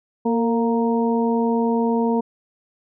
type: harmonic tone with a mistuned harmonic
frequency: 233.1 Hz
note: A#3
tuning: in tune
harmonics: 1 / 2 / 3 / 4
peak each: -19 / -22 / -30 / -26 dBFS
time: 0.25-2.21 s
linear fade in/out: 10 ms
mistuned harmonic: 2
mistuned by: -33 cents
effects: none